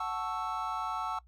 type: chord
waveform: triangle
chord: F# minor seventh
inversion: none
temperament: equal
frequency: 740 / 880 / 1108.7 / 1318.5 Hz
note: F#5 / A5 / C#6 / E6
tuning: 0 / 0 / 0 / 0 cents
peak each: -37 / -36 / -37 / -34 dBFS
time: 0-1.19 s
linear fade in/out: 5 ms
effects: noise-tail reverb RT60 0.1 s tail -20 dB re dry + added 60 Hz sine -56 dBFS peak until 1.27 s